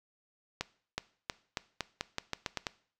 accelerating click train, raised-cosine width 0.2 ms, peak -15 dBFS, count 11, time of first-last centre 0.61-2.668 s, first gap 370 ms, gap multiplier 0.86, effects noise-tail reverb RT60 0.5 s tail -19 dB re dry

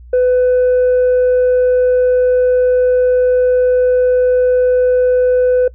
sine tone with tanh clipping, 501 Hz, B4, 25 cents sharp, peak -9 dBFS, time 0.13-5.68 s, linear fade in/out 5 ms, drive 1 dB, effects noise-tail reverb RT60 0.1 s tail -22 dB re dry + added 60 Hz sine -34 dBFS peak until 5.74 s

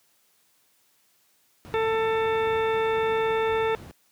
brown noise, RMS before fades -37 dBFS, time 1.65-3.91 s, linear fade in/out 0 ms
harmonic tone, 445.1 Hz, A4, 20 cents sharp, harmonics 1 / 2 / 3 / 4 / 5 / 6 / 8, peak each -23 / -29 / -33 / -35 / -37 / -39 / -41 dBFS, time 1.74-3.75 s, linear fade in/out 0 ms
effects white hiss -65 dBFS RMS until 4.11 s + high-pass 100 Hz 12 dB/octave

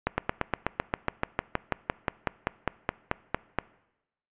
slowing click train, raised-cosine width 0.5 ms, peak -9 dBFS, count 22, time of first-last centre 0.07-3.587 s, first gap 110 ms, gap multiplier 1.04, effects noise-tail reverb RT60 0.9 s tail -21 dB re dry + resampled to 8000 Hz

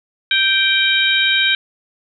harmonic tone with a mistuned harmonic, 784 Hz, G5, in tune, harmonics 2 / 3 / 4 / 5, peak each -18 / -18 / -18 / -18 dBFS, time 0.31-1.55 s, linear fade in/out 2 ms, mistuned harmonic 5, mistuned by -58 cents, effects none

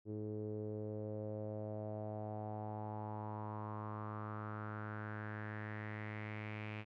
sawtooth tone with low-pass filter sweep, 106.5 Hz, G#2, 44 cents sharp, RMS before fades -44 dBFS, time 0.05-6.85 s, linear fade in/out 50 ms, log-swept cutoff 380 to 2500 Hz, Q 4.7, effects none

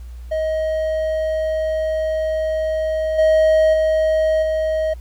triangle tone with level steps, 630 Hz, D#5, 21 cents sharp, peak -16 / -9 / -12 / -15 dBFS, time 0.31-4.94 s, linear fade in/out 10 ms, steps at 3.18 / 3.73 / 4.42 s, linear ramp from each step 10 ms, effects added 60 Hz sine -31 dBFS peak until 5 s + pink hiss -54 dBFS RMS until 5 s

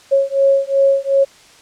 sine beating tone pair, 547 / 549.7 Hz, C#5 / C#5, -23 / -15 cents, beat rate 2.7 Hz, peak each -14 dBFS, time 0.11-1.25 s, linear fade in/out 20 ms, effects white hiss -45 dBFS RMS until 1.61 s + low-pass 7000 Hz 12 dB/octave

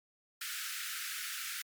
pink high-pass noise, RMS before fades -40 dBFS, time 0.41-1.62 s, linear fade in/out 5 ms, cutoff 1300 Hz, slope 96 dB/octave, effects MP3 96 kbps

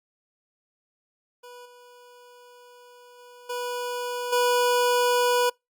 25% pulse tone with level steps, 490 Hz, B4, 14 cents flat, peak -39 / -45 / -43 / -25 / -16 dBFS, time 1.43-5.5 s, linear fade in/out 10 ms, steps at 1.65 / 3.18 / 3.49 / 4.32 s, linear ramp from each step 10 ms, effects noise-tail reverb RT60 0.2 s tail -26 dB re dry + Opus 48 kbps

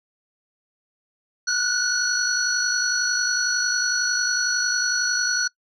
sine tone cluster, 1447 / 1498 / 4358 / 5880 Hz, F#6 / F#6 / C#8 / F#8, -39 / +21 / -30 / -12 cents, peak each -25 dBFS, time 1.47-5.48 s, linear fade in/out 10 ms, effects noise-tail reverb RT60 0.1 s tail -24 dB re dry + tanh soft clip ceiling -10 dBFS

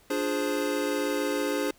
square chord, D half-diminished seventh, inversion none, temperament equal, 293.7 / 349.2 / 415.3 / 523.3 Hz, D4 / F4 / Ab4 / C5, 0 / 0 / 0 / 0 cents, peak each -31 / -36 / -32 / -32 dBFS, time 0.1-1.71 s, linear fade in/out 5 ms, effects pink hiss -59 dBFS RMS until 1.78 s

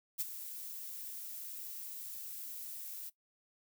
violet noise with ADSR envelope, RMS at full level -33 dBFS, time 0.18-3.1 s, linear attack 29 ms, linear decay 26 ms, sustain -12 dB, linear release 15 ms, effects noise-tail reverb RT60 0.1 s tail -17 dB re dry

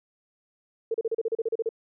sine tone bursts, 451.6 Hz, A4, 45 cents sharp, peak -23 dBFS, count 12, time 0.91-1.691 s, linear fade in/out 5 ms, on 33 ms, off 35 ms, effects none

